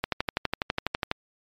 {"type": "click train", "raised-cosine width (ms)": 0.3, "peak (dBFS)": -9, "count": 14, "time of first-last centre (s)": [0.04, 1.114], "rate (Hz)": 12.1, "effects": ["MP3 64 kbps"]}